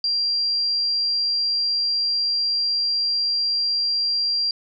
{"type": "tone", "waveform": "sine", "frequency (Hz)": 4749, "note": "D8", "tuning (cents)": 18, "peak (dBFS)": -19, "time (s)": [0.04, 4.51], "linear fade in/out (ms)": 2, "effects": []}